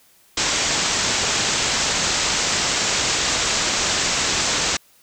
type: low-pass noise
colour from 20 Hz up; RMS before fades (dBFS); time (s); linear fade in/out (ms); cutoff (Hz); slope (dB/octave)
white; -21; 0.37-4.77; 5; 7800; 96
effects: white hiss -55 dBFS RMS until 5.02 s